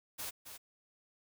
white noise with echo, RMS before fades -41 dBFS, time 0.18-0.31 s, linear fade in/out 20 ms, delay 270 ms, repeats 1, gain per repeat -8 dB, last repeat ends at 0.58 s, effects none

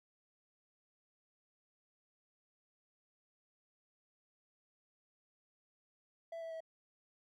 triangle tone with pitch steps, 664 / 656 / 648.1 Hz, E5 / E5 / E5, +12 / -9 / -30 cents, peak -40 dBFS, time 6.32-6.605 s, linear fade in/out 5 ms, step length 95 ms, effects none

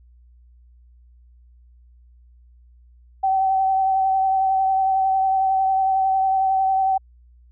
sine tone with vibrato, 767 Hz, G5, 38 cents flat, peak -16 dBFS, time 3.23-6.98 s, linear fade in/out 10 ms, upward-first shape sine, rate 11 Hz, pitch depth 18 cents each way, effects added 60 Hz sine -48 dBFS peak until 7.51 s

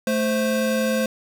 square tone pair together, 219.3 / 522 Hz, A3 / C5, -6 / -4 cents, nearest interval octave + minor third, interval 1502 cents, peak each -23 dBFS, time 0.07-1.06 s, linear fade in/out 2 ms, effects none

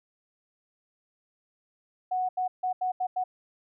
sine tone bursts at uneven times, 738 Hz, F#5, 5 cents flat, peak -25 dBFS, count 6, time 2.11-2.29 / 2.37-2.48 / 2.63-2.73 / 2.81-2.92 / 3-3.07 / 3.16-3.24 s, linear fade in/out 10 ms, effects none

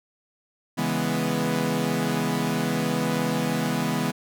sawtooth chord, C# minor seventh, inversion none, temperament equal, 138.59 / 164.81 / 207.7 / 246.9 Hz, C#3 / E3 / G#3 / B3, 0 / 0 / 0 / 0 cents, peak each -28 / -24 / -25 / -23 dBFS, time 0.77-4.12 s, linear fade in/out 20 ms, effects none

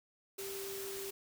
sine tone in noise, 392 Hz, G4, in tune, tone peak -42 dBFS, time 0.38-1.11 s, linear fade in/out 10 ms, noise white, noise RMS -45 dBFS, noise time 0.38-1.11 s, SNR 0 dB, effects none

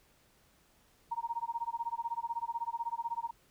sine tone with tremolo, 932.3 Hz, A#5, in tune, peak -30 dBFS, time 1.11-3.31 s, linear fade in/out 10 ms, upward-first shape sine, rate 16 Hz, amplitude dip 100%, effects pink hiss -67 dBFS RMS until 3.5 s

